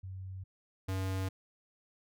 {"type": "tone pair in turn", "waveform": ["sine", "square"], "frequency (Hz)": [94.3, 94.9], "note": ["F#2", "F#2"], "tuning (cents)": [33, 44], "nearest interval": "unison", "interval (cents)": 11, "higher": "second", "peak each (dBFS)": [-40, -33], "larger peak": "second", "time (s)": [[0.03, 0.44], [0.88, 1.29]], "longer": "neither", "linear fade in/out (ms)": 10, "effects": []}